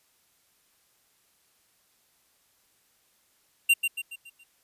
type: tone with echo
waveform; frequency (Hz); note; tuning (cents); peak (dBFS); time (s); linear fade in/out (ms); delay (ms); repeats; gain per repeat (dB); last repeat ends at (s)
square; 2770; F7; -15; -17; 3.69-3.74; 10; 140; 5; -7; 4.44
effects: white hiss -67 dBFS RMS until 4.63 s + resampled to 32000 Hz